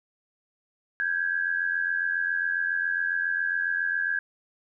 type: tone pair together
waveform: sine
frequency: 1577 / 1664.3 Hz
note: G6 / G#6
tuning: +10 / +3 cents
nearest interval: minor second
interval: 93 cents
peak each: -27 dBFS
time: 1-4.19 s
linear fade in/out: 0 ms
effects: none